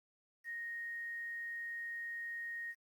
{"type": "tone with quantisation", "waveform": "sine", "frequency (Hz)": 1864.7, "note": "A#6", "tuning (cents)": 0, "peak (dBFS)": -40, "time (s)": [0.44, 2.75], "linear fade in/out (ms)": 50, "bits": 11, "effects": ["Opus 48 kbps"]}